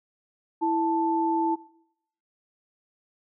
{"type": "tone pair together", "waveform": "sine", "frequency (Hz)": [329.6, 880], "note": ["E4", "A5"], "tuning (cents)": [0, 0], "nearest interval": "octave + perfect fourth", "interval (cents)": 1700, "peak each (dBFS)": [-25, -24], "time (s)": [0.61, 1.56], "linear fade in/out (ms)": 20, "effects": ["noise-tail reverb RT60 0.7 s tail -20 dB re dry"]}